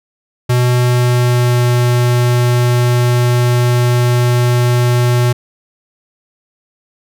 square tone with pitch glide, 123.47 to 122.12 Hz, B2 to B2, 0 to -19 cents, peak -10 dBFS, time 0.49-5.33 s, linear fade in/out 10 ms, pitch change -19 cents, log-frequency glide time 0.71-1.67 s, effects none

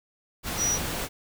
sine tone in noise, 5820 Hz, F#8, 29 cents flat, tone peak -23 dBFS, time 0.57-0.79 s, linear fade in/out 50 ms, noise pink, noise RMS -31 dBFS, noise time 0.43-1.09 s, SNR +5 dB, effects none

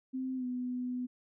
sine tone with pitch glide, 260 to 249.4 Hz, C4 to B3, -11 to +17 cents, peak -33 dBFS, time 0.13-1.07 s, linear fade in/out 20 ms, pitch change -72 cents, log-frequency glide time 0.36-0.45 s, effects none

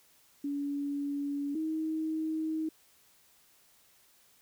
sine tone pair in turn, 284.5 / 316.1 Hz, C#4 / D#4, +45 / +27 cents, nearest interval major second, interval 182 cents, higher second, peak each -31 / -30 dBFS, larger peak second, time 0.44-1.55 / 1.55-2.69 s, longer second, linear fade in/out 5 ms, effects white hiss -64 dBFS RMS until 4.41 s

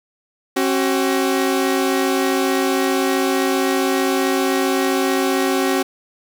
sawtooth tone pair together, 270 / 377.3 Hz, C#4 / F#4, -45 / +34 cents, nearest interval tritone, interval 579 cents, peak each -15 / -15 dBFS, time 0.56-5.83 s, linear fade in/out 10 ms, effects 7-bit

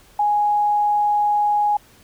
sine tone, 830.6 Hz, G#5, in tune, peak -15 dBFS, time 0.19-1.77 s, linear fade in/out 5 ms, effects pink hiss -51 dBFS RMS until 2.03 s

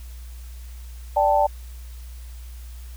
sine chord, D suspended fourth, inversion none, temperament just, 587.3 / 783.1 / 881 Hz, D5 / G5 / A5, 0 / -2 / +2 cents, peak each -20 dBFS, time 1.16-1.47 s, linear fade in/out 10 ms, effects added 60 Hz sine -35 dBFS peak until 2.96 s + white hiss -51 dBFS RMS until 2.96 s

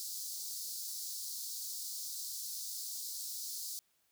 pink high-pass noise, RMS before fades -42 dBFS, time 0-3.79 s, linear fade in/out 0 ms, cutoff 4300 Hz, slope 48 dB/octave, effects white hiss -75 dBFS RMS until 4.11 s

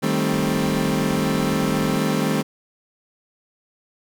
30% pulse chord, A half-diminished seventh, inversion second, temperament equal with one note detuned, 155.56 / 196 / 220 / 264.1 Hz, Eb3 / G3 / A3 / C4, 0 / 0 / 0 / +16 cents, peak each -22 dBFS, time 0.02-2.43 s, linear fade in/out 20 ms
pink low-pass noise, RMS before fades -39 dBFS, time 0.32-1.98 s, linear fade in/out 20 ms, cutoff 190 Hz, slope 12 dB/octave
effects none

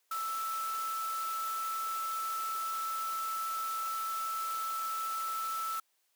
sine tone in noise, 1318.5 Hz, E6, in tune, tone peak -33 dBFS, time 0.11-5.8 s, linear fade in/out 5 ms, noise white, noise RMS -44 dBFS, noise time 0.11-5.8 s, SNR +8 dB, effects white hiss -75 dBFS RMS until 6.15 s + high-pass 400 Hz 12 dB/octave

